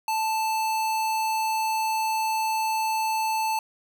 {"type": "tone", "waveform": "square", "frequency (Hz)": 880, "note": "A5", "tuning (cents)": 0, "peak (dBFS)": -24, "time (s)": [0.08, 3.59], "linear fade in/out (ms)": 2, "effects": []}